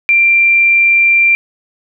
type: tone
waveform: sine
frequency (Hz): 2367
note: D7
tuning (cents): +13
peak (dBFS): -6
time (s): 0.09-1.35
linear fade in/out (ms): 0
effects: none